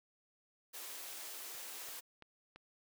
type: high-pass noise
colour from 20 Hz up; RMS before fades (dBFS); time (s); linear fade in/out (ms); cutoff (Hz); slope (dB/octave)
white; -47; 0.73-2.01; 20; 310; 24
type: click train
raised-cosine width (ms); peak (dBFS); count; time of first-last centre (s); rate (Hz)
0.3; -37; 4; 1.55-2.56; 2.97
effects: none